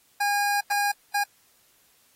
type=tone bursts at uneven times; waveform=25% pulse; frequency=815 Hz; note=G#5; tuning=33 cents flat; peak=-18 dBFS; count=3; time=0.2-0.61 / 0.7-0.92 / 1.14-1.24 s; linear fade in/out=10 ms; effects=white hiss -62 dBFS RMS until 2.15 s + AAC 48 kbps